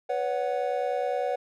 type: chord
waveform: triangle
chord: B suspended second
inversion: none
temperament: equal with one note detuned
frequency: 493.9 / 563.7 / 740 Hz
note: B4 / C#5 / F#5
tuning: 0 / +29 / 0 cents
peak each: -28 dBFS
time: 0.09-1.36 s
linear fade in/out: 10 ms
effects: none